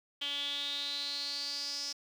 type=tone with band-pass filter sweep; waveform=sawtooth; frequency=285.2 Hz; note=C#4; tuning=49 cents sharp; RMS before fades=-37 dBFS; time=0.21-1.93 s; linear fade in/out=10 ms; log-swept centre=3200 to 5300 Hz; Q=9.6; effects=10-bit